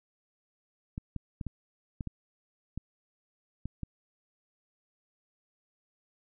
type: clicks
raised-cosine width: 5 ms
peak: -23 dBFS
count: 9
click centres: 0.979 / 1.163 / 1.412 / 1.467 / 2.008 / 2.073 / 2.776 / 3.656 / 3.833 s
effects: none